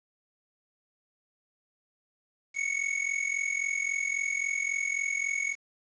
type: tone with amplitude modulation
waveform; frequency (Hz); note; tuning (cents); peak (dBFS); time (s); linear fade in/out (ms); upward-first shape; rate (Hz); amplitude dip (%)
square; 2217; C#7; 0; -25; 2.54-5.56; 50; sine; 43.7; 80
effects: resampled to 16000 Hz + 9-bit